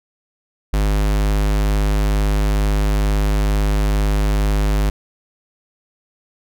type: tone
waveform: square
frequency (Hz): 51.1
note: G#1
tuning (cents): -27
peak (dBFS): -15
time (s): 0.73-4.9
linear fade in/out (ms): 5
effects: none